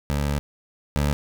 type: tone pair in turn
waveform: 20% pulse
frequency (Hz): 71.9 / 72.4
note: D2 / D2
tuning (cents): -36 / -24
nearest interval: unison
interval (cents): 12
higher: second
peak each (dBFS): -17 / -15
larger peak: second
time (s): 0.1-0.39 / 0.96-1.13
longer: first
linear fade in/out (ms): 0
effects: none